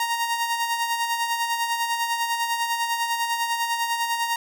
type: tone with tremolo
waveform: sawtooth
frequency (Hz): 932.3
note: A#5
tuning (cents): 0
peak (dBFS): -17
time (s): 0-4.36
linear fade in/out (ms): 2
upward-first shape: sine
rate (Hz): 10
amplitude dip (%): 50
effects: none